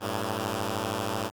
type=beating tone pair; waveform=5% pulse; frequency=97.8 / 110.8 Hz; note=G2 / A2; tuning=-4 / +13 cents; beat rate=13 Hz; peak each=-20 dBFS; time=0-1.31 s; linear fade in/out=50 ms; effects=Opus 24 kbps